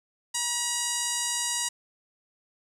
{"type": "tone with low-pass filter", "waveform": "5% pulse", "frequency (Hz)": 959, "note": "A#5", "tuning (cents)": 49, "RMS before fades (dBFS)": -29, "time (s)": [0.34, 1.69], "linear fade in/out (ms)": 10, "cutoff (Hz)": 8200, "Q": 2.2, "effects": ["9-bit"]}